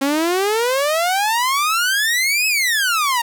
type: exponential two-way sweep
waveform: sawtooth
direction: up then down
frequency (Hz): 268 to 2600 to 915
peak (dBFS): -12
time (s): 0.01-3.22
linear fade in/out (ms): 10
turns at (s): 2.47
effects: 8-bit